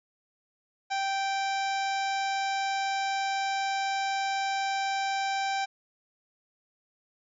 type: harmonic tone with a mistuned harmonic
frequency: 782 Hz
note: G5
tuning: 4 cents flat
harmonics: 1 / 2 / 3 / 4 / 5 / 6 / 7 / 8 / 9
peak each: -28 / -36 / -37 / -44 / -41 / -46 / -44 / -50 / -48 dBFS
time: 0.9-5.66 s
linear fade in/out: 20 ms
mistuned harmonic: 6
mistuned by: +58 cents
effects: none